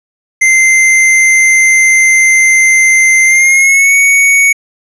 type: tone with pitch glide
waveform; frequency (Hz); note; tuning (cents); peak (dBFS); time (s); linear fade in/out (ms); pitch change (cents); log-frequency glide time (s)
square; 2081 to 2230; C7 to C#7; -10 to +10; -5; 0.41-4.53; 10; +120; 3.24-3.95
effects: resampled to 24000 Hz + 7-bit